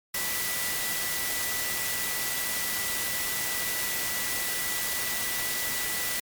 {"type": "tone in noise", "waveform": "sine", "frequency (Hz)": 1969, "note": "B6", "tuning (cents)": -6, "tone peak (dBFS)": -35, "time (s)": [0.14, 6.2], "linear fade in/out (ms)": 5, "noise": "white", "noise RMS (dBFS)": -30, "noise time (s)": [0.14, 6.2], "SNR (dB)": -8, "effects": ["MP3 96 kbps"]}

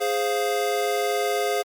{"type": "chord", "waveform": "square", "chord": "F minor", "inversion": "first", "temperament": "equal", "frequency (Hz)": [415.3, 523.3, 698.5], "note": ["Ab4", "C5", "F5"], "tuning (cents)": [0, 0, 0], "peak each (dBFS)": [-26, -29, -27], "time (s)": [0, 1.63], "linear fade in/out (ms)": 20, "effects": ["Opus 48 kbps"]}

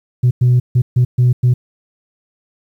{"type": "tone bursts at uneven times", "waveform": "sine", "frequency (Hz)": 124.1, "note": "B2", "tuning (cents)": 9, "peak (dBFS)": -6, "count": 6, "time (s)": [[0.23, 0.31], [0.41, 0.6], [0.75, 0.82], [0.96, 1.05], [1.18, 1.33], [1.43, 1.54]], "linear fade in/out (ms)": 10, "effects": ["tanh soft clip ceiling -6 dBFS", "8-bit"]}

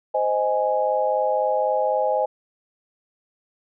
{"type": "chord", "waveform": "sine", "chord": "Ab major", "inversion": "first", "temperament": "just", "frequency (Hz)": [519.1, 623, 830.6], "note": ["C5", "Eb5", "Ab5"], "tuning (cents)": [-14, 2, 0], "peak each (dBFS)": -23, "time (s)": [0.14, 2.26], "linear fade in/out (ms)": 10, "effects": []}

